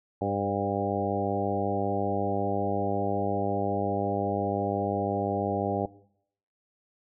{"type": "harmonic tone with a mistuned harmonic", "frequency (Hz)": 100.2, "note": "G2", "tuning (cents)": 38, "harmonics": [1, 2, 3, 4, 5, 6, 7, 8], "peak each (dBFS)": [-34, -34, -34, -34, -34, -34, -34, -34], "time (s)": [0.21, 5.86], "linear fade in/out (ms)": 5, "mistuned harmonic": 6, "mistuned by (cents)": -16, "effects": ["noise-tail reverb RT60 0.7 s tail -19 dB re dry"]}